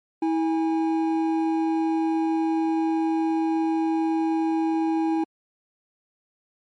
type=tone pair together; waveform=triangle; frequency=323.1 / 820.1 Hz; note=E4 / G#5; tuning=-35 / -22 cents; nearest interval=octave + major third; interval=1613 cents; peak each=-19 / -27 dBFS; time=0.22-5.24 s; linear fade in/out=5 ms; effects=MP3 48 kbps